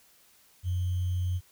sine tone with sample-and-hold, 90 Hz, F#2, 47 cents flat, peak -26 dBFS, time 0.63-1.41 s, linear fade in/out 50 ms, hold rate 3150 Hz, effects white hiss -61 dBFS RMS until 1.51 s

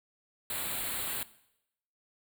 white band-stop noise, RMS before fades -35 dBFS, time 0.5-1.23 s, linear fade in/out 2 ms, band 4400 to 7500 Hz, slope 96 dB/octave, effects noise-tail reverb RT60 0.8 s tail -18 dB re dry

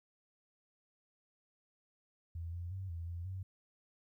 sine tone with pitch steps, 83.9 / 86.8 / 95.2 / 84.1 / 85.9 / 94.3 Hz, E2 / F2 / F#2 / E2 / F2 / F#2, +31 / -10 / +50 / +35 / -28 / +33 cents, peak -39 dBFS, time 2.35-3.43 s, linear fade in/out 5 ms, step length 180 ms, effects 13-bit

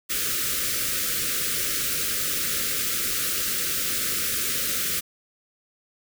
white band-stop noise, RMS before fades -26 dBFS, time 0.09-5.01 s, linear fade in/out 20 ms, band 570 to 1200 Hz, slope 96 dB/octave, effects none

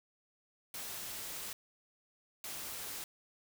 white noise bursts at uneven times, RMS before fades -43 dBFS, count 2, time 0.74-1.53 / 2.44-3.04 s, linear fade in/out 2 ms, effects none

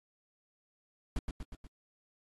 brown noise with echo, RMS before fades -32 dBFS, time 1.16-1.19 s, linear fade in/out 2 ms, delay 120 ms, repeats 4, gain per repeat -4 dB, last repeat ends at 1.67 s, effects AAC 32 kbps

